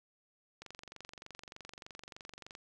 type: click train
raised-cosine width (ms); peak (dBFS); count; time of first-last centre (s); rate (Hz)
0.2; -30; 46; 0.62-2.551; 23.3
effects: none